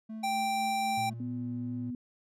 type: tone with tremolo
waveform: triangle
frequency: 220 Hz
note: A3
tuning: in tune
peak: -35 dBFS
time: 0.09-1.14 s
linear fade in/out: 10 ms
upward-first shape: sine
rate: 4 Hz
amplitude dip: 35%
type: tone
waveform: square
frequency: 784 Hz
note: G5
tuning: in tune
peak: -29 dBFS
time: 0.23-1.1 s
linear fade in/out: 10 ms
type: tone with pitch glide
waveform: triangle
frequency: 116.8 to 115.19 Hz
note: A#2 to A#2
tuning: +4 to -20 cents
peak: -36 dBFS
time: 0.97-1.91 s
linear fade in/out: 10 ms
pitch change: -24 cents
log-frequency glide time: 1.46-1.78 s
type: tone with vibrato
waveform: sine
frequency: 246.9 Hz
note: B3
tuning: in tune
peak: -34 dBFS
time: 1.2-1.95 s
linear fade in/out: 2 ms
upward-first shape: sine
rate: 2.2 Hz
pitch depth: 10 cents each way
effects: low-pass 12000 Hz 12 dB/octave